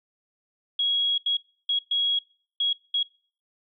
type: tone bursts at uneven times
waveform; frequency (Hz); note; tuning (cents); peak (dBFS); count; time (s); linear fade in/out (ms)
sine; 3314; G#7; -4; -21; 6; 0.79-1.18 / 1.26-1.37 / 1.69-1.79 / 1.91-2.19 / 2.6-2.73 / 2.94-3.03; 5
effects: noise-tail reverb RT60 0.5 s tail -26 dB re dry